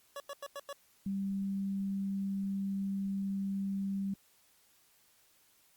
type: tone bursts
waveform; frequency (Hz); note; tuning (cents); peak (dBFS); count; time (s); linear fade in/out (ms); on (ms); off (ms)
25% pulse; 565; C#5; +33; -36; 5; 0.16-0.729; 2; 41; 91
type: tone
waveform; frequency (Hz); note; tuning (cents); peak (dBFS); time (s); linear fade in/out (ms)
sine; 196; G3; 0; -32; 1.06-4.14; 5
effects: white hiss -67 dBFS RMS until 5.76 s + Opus 48 kbps